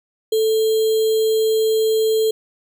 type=tone with sample-and-hold; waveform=sine; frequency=440 Hz; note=A4; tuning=in tune; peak=-14 dBFS; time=0.32-2.31 s; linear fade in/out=5 ms; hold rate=3675 Hz; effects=none